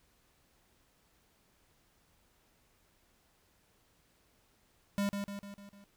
square tone with echo, 201.1 Hz, G3, 44 cents sharp, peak -30 dBFS, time 4.98-5.09 s, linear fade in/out 0 ms, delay 150 ms, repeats 5, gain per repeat -5 dB, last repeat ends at 5.84 s, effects pink hiss -70 dBFS RMS until 5.96 s

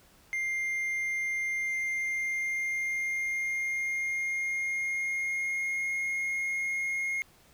triangle tone with pitch glide, 2100 to 2145 Hz, C7 to C7, +6 to +42 cents, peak -27 dBFS, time 0.33-7.22 s, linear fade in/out 0 ms, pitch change +36 cents, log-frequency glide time 1.59-5.93 s, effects pink hiss -60 dBFS RMS until 7.53 s

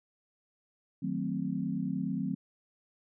sine chord, D# diminished seventh, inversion none, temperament equal with one note detuned, 155.56 / 185 / 222.2 / 261.6 Hz, D#3 / F#3 / A3 / C4, 0 / 0 / +17 / 0 cents, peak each -38 / -34 / -37 / -35 dBFS, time 1.02-2.35 s, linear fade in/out 10 ms, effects none

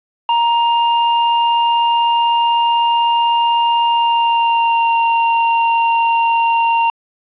square tone with pitch glide, 936 to 924.2 Hz, A#5 to A#5, +7 to -15 cents, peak -12 dBFS, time 0.29-6.9 s, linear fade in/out 2 ms, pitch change -22 cents, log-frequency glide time 3.88-4.91 s, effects resampled to 8000 Hz + 7-bit

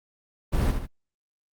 brown noise with echo, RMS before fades -22 dBFS, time 0.52-0.72 s, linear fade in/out 20 ms, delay 75 ms, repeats 2, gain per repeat -6 dB, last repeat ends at 0.87 s, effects Opus 32 kbps

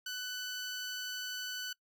15% pulse tone, 1496 Hz, F#6, 19 cents sharp, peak -31 dBFS, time 0.06-1.73 s, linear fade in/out 5 ms, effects noise-tail reverb RT60 0.1 s tail -24 dB re dry

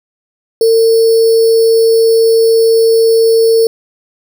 sine tone with sample-and-hold, 453 Hz, A#4, 50 cents flat, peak -5 dBFS, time 0.61-3.67 s, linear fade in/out 2 ms, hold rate 4900 Hz, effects none

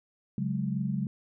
sine chord, C# suspended fourth, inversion none, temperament just, 138.59 / 184.79 / 207.9 Hz, C#3 / F#3 / G#3, 0 / -2 / +2 cents, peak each -32 dBFS, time 0.38-1.07 s, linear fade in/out 2 ms, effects none

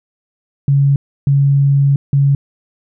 sine tone bursts at uneven times, 139.7 Hz, C#3, 14 cents sharp, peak -8 dBFS, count 3, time 0.68-0.96 / 1.27-1.96 / 2.13-2.35 s, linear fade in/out 2 ms, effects none

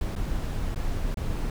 brown noise with dropouts, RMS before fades -28 dBFS, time 0.01-1.5 s, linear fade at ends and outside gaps 2 ms, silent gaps 0.153-0.161 / 0.746-0.759 / 1.144-1.171 s, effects none

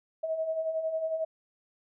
sine beating tone pair, 632 / 643 Hz, D#5 / E5, +27 / -43 cents, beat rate 11 Hz, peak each -37 / -29 dBFS, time 0.23-1.25 s, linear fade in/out 10 ms, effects none

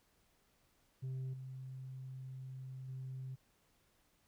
sine tone with level steps, 130.81 Hz, C3, in tune, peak -36 / -44 / -41 dBFS, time 1.02-3.36 s, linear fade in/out 20 ms, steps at 1.33 / 2.88 s, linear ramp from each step 10 ms, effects tanh soft clip ceiling -38 dBFS + pink hiss -74 dBFS RMS until 4.27 s

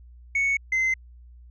sine tone pair in turn, 2217 / 2065 Hz, C#7 / C7, 0 / -23 cents, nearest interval minor second, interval 123 cents, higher first, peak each -18 dBFS, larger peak neither, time 0.35-0.57 / 0.72-0.94 s, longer neither, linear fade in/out 5 ms, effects tanh soft clip ceiling -19 dBFS + added 60 Hz sine -45 dBFS peak until 1.5 s

